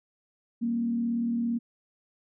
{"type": "tone with frequency modulation", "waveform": "sine", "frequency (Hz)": 234.2, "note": "A#3", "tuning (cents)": 8, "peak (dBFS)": -25, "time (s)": [0.61, 1.59], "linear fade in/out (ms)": 20, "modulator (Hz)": 37.6, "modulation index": 0.37, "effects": []}